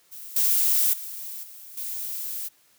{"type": "noise with level steps", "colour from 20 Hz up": "violet", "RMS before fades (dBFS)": [-40, -21, -36, -44, -32], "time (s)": [0.11, 2.49], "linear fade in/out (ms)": 20, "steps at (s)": [0.36, 0.93, 1.43, 1.77], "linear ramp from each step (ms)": 5, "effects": ["white hiss -61 dBFS RMS until 2.78 s", "high-pass 80 Hz 12 dB/octave"]}